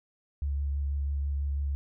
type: tone with vibrato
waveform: sine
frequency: 70.6 Hz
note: C#2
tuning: 32 cents sharp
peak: -27 dBFS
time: 0.42-1.75 s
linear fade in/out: 0 ms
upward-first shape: sine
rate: 6.1 Hz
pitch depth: 17 cents each way
effects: none